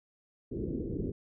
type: low-pass noise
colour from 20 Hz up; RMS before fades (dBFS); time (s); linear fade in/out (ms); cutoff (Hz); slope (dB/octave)
white; -35; 0.51-1.12; 10; 420; 48
effects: none